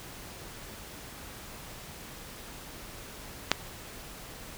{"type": "click", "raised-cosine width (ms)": 0.2, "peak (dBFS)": -3, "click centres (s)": 3.516, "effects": ["pink hiss -45 dBFS RMS until 4.57 s"]}